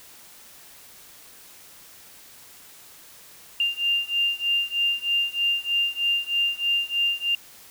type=beating tone pair; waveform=sine; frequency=2794 / 2797.2 Hz; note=F7 / F7; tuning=0 / +2 cents; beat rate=3.2 Hz; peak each=-24 / -25 dBFS; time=3.6-7.35 s; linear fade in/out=2 ms; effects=white hiss -48 dBFS RMS until 7.7 s